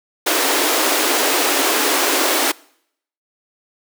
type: high-pass noise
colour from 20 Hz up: pink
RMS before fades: -17 dBFS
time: 0.26-2.52 s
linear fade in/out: 10 ms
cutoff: 270 Hz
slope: 96 dB/octave
effects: noise-tail reverb RT60 0.7 s tail -24 dB re dry